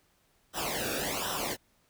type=noise with flanger; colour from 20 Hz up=pink; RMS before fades=-33 dBFS; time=0.53-1.57 s; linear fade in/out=50 ms; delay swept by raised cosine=0.44 to 0.99 ms; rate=1.3 Hz; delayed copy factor=-0.85; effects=pink hiss -69 dBFS RMS until 1.89 s